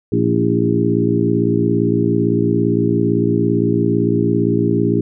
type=harmonic tone with a mistuned harmonic; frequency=57.7 Hz; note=A#1; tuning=17 cents flat; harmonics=2 / 3 / 4 / 5 / 6 / 7; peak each=-20 / -20 / -20 / -20 / -20 / -20 dBFS; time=0.12-5.01 s; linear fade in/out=5 ms; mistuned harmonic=6; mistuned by=-42 cents; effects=none